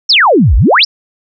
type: exponential two-way sweep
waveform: sine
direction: down then up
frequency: 5770 to 47.69 to 5770 Hz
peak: -4 dBFS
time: 0.09-0.85 s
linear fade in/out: 10 ms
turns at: 0.56 s
effects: none